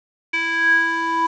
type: tone with band-pass filter sweep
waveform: square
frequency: 330.2 Hz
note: E4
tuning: 3 cents sharp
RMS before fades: -19 dBFS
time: 0.33-1.27 s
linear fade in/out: 10 ms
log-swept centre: 2200 to 1100 Hz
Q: 9.5
effects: resampled to 16000 Hz + 7-bit